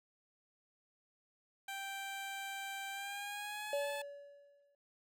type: tone with pitch glide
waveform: 15% pulse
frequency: 784 to 864.9 Hz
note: G5 to A5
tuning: 0 to -30 cents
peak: -35 dBFS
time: 1.68-4.02 s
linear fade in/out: 5 ms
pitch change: +170 cents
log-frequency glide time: 2.9-3.88 s
type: tone with exponential decay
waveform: triangle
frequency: 570 Hz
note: C#5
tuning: 48 cents sharp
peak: -30 dBFS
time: 3.73-4.75 s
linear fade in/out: 2 ms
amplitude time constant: 220 ms
effects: none